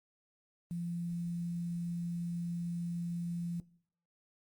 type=tone with quantisation; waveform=sine; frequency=171.8 Hz; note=F3; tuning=28 cents flat; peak=-35 dBFS; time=0.71-3.6 s; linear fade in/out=0 ms; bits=10; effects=noise-tail reverb RT60 0.7 s tail -23 dB re dry + Opus 32 kbps